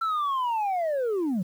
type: linear sweep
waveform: sine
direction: down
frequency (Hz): 1352 to 166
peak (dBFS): -21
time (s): 0.01-1.43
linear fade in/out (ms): 10
effects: tanh soft clip ceiling -23 dBFS + 9-bit